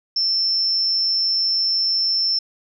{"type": "tone with amplitude modulation", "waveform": "sine", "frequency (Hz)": 5350, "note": "E8", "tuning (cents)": 25, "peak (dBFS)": -15, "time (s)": [0.16, 2.39], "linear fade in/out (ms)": 5, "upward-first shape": "sine", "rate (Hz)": 186, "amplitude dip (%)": 40, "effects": []}